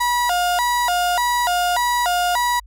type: tone with vibrato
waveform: 35% pulse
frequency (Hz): 830.6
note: G#5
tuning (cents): 0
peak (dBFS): -15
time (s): 0-2.6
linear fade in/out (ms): 10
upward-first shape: square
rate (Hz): 1.7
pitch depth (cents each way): 270
effects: added 50 Hz sine -41 dBFS peak until 2.66 s